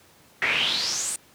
brown noise with band-pass filter sweep, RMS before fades -25 dBFS, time 0.42-1.16 s, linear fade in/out 2 ms, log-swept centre 2000 to 9200 Hz, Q 5.9, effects pink hiss -55 dBFS RMS until 1.34 s + high-pass 100 Hz 12 dB/octave

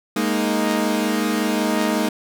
sawtooth chord, Ab suspended second, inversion none, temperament equal, 207.7 / 233.1 / 311.1 Hz, Ab3 / Bb3 / Eb4, 0 / 0 / 0 cents, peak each -19 dBFS, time 0.16-2.09 s, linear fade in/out 5 ms, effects none

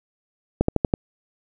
slowing click train, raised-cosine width 2 ms, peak -4 dBFS, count 5, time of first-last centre 0.61-0.939 s, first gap 74 ms, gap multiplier 1.07, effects none

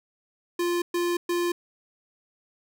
square tone bursts, 348.4 Hz, F4, 4 cents flat, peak -24 dBFS, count 3, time 0.59-1.52 s, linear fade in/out 5 ms, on 230 ms, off 120 ms, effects none

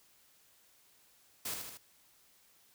white noise with echo, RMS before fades -38 dBFS, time 1.45-1.54 s, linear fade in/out 5 ms, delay 78 ms, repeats 3, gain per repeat -4 dB, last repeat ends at 1.774 s, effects white hiss -66 dBFS RMS until 2.74 s

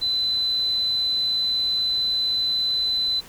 sine tone, 4021 Hz, B7, 30 cents sharp, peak -20 dBFS, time 0.01-3.21 s, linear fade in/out 20 ms, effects pink hiss -45 dBFS RMS until 3.28 s

